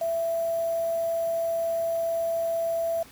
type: tone with quantisation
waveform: sine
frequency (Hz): 666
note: E5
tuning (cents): +18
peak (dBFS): -24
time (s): 0.01-3.03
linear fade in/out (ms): 5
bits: 7
effects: pink hiss -50 dBFS RMS until 3.11 s + high-pass 60 Hz 12 dB/octave